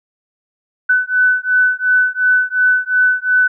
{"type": "beating tone pair", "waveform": "sine", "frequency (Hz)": [1500, 1502.8], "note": ["F#6", "F#6"], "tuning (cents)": [23, 26], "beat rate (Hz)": 2.8, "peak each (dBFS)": -14, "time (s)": [0.89, 3.48], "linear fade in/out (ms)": 10, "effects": []}